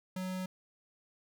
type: tone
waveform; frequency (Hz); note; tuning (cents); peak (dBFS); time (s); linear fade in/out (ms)
square; 185.4; F#3; +4; -36; 0.16-0.46; 5
effects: none